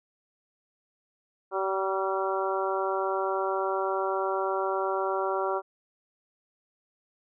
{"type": "harmonic tone with a mistuned harmonic", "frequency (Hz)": 191.8, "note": "G3", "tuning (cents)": -37, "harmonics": [2, 3, 4, 5, 6, 7], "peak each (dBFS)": [-30, -32, -33, -34, -35, -35], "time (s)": [1.51, 5.62], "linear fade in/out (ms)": 50, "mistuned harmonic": 7, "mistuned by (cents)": 30, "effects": []}